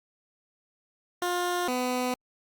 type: tone pair in turn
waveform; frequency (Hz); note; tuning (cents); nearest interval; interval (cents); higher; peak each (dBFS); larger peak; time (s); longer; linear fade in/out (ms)
15% pulse; 354.7 / 250.8; F4 / B3; +27 / +27; tritone; 600; first; -20; neither; 1.22-1.68 / 1.68-2.14; neither; 2
effects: Opus 48 kbps